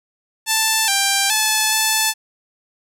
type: tone with pitch steps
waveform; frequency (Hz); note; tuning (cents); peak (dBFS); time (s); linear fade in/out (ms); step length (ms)
5% pulse; 882 / 790 / 867 / 875; A5 / G5 / A5 / A5; +4 / +13 / -26 / -10; -3; 0.46-2.14; 50; 420
effects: none